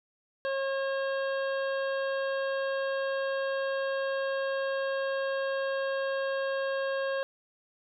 harmonic tone, 542 Hz, C#5, 39 cents flat, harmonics 1 / 2 / 3 / 5 / 6 / 7 / 8, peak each -29 / -39 / -36 / -47 / -48 / -52 / -52 dBFS, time 0.45-7.23 s, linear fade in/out 0 ms, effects none

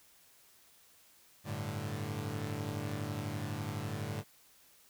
sawtooth chord, G suspended second, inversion none, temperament equal, 98 / 110 / 146.83 Hz, G2 / A2 / D3, 0 / 0 / 0 cents, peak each -37 / -36 / -37 dBFS, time 1.44-4.24 s, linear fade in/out 50 ms, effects white hiss -63 dBFS RMS until 4.89 s

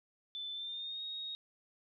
sine tone with pitch glide, 3520 to 3751 Hz, A7 to A#7, 0 to +10 cents, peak -39 dBFS, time 0.35-1.35 s, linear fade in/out 0 ms, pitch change +110 cents, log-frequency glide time 0.53-1.03 s, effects none

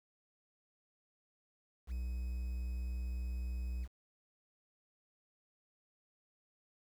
triangle tone with quantisation, 61.74 Hz, B1, in tune, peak -34 dBFS, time 1.87-3.88 s, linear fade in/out 50 ms, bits 10, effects none

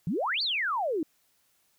sine exponential two-way sweep, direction up then down, 146.83 to 4747 to 290.8 Hz, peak -26 dBFS, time 0.07-1.03 s, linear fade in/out 2 ms, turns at 0.42 s, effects white hiss -69 dBFS RMS until 1.78 s

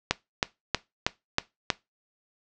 click train, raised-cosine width 0.2 ms, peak -4 dBFS, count 6, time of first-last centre 0.11-1.702 s, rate 3.14 Hz, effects noise-tail reverb RT60 0.2 s tail -19 dB re dry + low-pass 7000 Hz 12 dB/octave

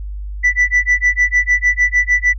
sine tone with tremolo, 1975.5 Hz, B6, in tune, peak -6 dBFS, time 0.43-2.34 s, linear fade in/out 20 ms, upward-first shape sine, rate 6.6 Hz, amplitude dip 100%, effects tanh soft clip ceiling -7 dBFS + added 50 Hz sine -23 dBFS peak until 2.38 s

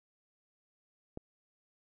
click, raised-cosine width 2 ms, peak -27 dBFS, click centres 1.174 s, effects none

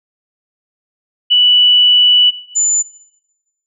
sine tone pair in turn, 2960 / 7040 Hz, F#7 / A8, 0 / 0 cents, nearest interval octave + minor third, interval 1500 cents, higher second, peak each -6 / -10 dBFS, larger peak first, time 1.3-2.31 / 2.55-2.83 s, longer first, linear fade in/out 20 ms, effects noise-tail reverb RT60 1.0 s tail -17 dB re dry

